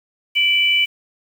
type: tone pair together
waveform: sine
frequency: 2329 / 2979 Hz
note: D7 / F#7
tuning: -15 / +11 cents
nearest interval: major third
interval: 426 cents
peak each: -16 dBFS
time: 0.35-0.86 s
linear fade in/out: 20 ms
effects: 7-bit

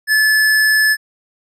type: tone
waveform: square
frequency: 1731 Hz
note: A6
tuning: 29 cents flat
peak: -11 dBFS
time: 0.07-0.97 s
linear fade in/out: 50 ms
effects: resampled to 32000 Hz

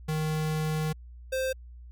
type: tone pair in turn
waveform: square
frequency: 155.56 / 523.2 Hz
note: D#3 / C5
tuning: 0 / 0 cents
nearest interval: octave + major sixth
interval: 2100 cents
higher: second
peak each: -27 dBFS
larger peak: neither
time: 0.08-0.93 / 1.32-1.53 s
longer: first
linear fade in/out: 10 ms
effects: added 60 Hz sine -43 dBFS peak until 1.91 s + MP3 96 kbps

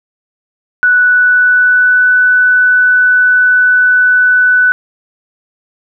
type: tone with pitch glide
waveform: sine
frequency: 1480 to 1493.7 Hz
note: F#6 to F#6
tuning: 0 to +16 cents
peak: -5 dBFS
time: 0.83-4.72 s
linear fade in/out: 0 ms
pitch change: +16 cents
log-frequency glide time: 1.01-2.11 s
effects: none

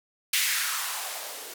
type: noise with band-pass filter sweep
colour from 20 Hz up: violet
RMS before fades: -30 dBFS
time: 0.33-1.54 s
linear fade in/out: 5 ms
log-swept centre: 2400 to 360 Hz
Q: 2.1
effects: none

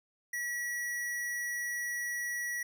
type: tone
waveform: square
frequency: 1931 Hz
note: B6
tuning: 39 cents flat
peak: -34 dBFS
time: 0.33-2.63 s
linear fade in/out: 5 ms
effects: none

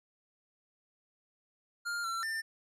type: tone with pitch steps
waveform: square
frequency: 1405 / 1353 / 1793 Hz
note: F6 / E6 / A6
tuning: +10 / +45 / +32 cents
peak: -34 dBFS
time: 1.85-2.42 s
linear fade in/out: 20 ms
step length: 190 ms
effects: low-pass 11000 Hz 12 dB/octave

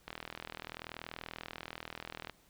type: click train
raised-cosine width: 0.3 ms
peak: -25 dBFS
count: 91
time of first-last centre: 0.08-2.297 s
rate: 40.6 Hz
effects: pink hiss -66 dBFS RMS until 2.49 s

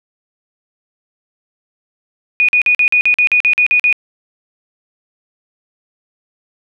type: tone bursts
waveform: sine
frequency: 2466 Hz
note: D#7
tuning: 16 cents flat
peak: -8 dBFS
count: 12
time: 2.4-3.927 s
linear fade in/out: 0 ms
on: 86 ms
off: 45 ms
effects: none

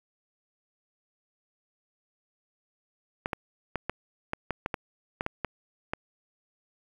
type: clicks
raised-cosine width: 0.5 ms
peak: -14 dBFS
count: 12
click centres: 3.259 / 3.332 / 3.757 / 3.896 / 4.334 / 4.507 / 4.661 / 4.742 / 5.209 / 5.264 / 5.447 / 5.935 s
effects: 8-bit

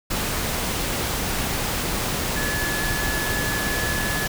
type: tone in noise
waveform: sine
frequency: 1711 Hz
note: A6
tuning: 49 cents flat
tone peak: -27 dBFS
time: 2.36-4.27 s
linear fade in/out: 10 ms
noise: pink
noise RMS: -25 dBFS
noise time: 0.1-4.28 s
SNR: -5 dB
effects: none

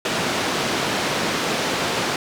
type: band-pass noise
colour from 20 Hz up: pink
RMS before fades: -23 dBFS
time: 0.05-2.16 s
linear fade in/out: 2 ms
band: 200 to 5600 Hz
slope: 12 dB/octave
effects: none

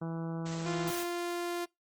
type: harmonic tone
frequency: 164.81 Hz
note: E3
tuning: in tune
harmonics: 1 / 2 / 3 / 4 / 5 / 6 / 7 / 8 / 9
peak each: -35 / -41 / -45 / -47 / -49 / -51 / -52 / -53 / -54 dBFS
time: 0.01-0.91 s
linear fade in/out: 10 ms
type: noise with tremolo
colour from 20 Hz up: white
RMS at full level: -39 dBFS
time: 0.45-1.05 s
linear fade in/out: 20 ms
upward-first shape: triangle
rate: 15 Hz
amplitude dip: 25%
type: tone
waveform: sawtooth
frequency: 347.8 Hz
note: F4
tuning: 7 cents flat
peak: -29 dBFS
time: 0.65-1.66 s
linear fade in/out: 20 ms
effects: noise-tail reverb RT60 0.2 s tail -25 dB re dry + Opus 24 kbps

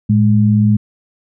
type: tone pair together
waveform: sine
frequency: 110.78 / 208.7 Hz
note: A2 / G#3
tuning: +12 / +9 cents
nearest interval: major seventh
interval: 1097 cents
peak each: -11 dBFS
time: 0.09-0.77 s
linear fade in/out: 10 ms
effects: none

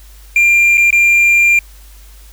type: tone with dropouts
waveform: triangle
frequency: 2388 Hz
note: D7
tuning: 28 cents sharp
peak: -5 dBFS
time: 0.36-1.59 s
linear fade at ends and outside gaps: 2 ms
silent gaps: 0.773-0.778 / 0.906-0.927 s
effects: added 50 Hz sine -36 dBFS peak until 2.32 s + white hiss -45 dBFS RMS until 2.32 s

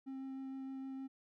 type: tone with vibrato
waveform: triangle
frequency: 266.6 Hz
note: C4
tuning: 33 cents sharp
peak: -40 dBFS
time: 0.06-1.08 s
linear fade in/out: 20 ms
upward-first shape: triangle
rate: 6.5 Hz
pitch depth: 10 cents each way
effects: none

